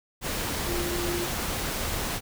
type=tone in noise; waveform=sine; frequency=348.5 Hz; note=F4; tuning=4 cents flat; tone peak=-30 dBFS; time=0.65-1.28 s; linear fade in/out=50 ms; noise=pink; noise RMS=-30 dBFS; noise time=0.21-2.21 s; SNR=-3 dB; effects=none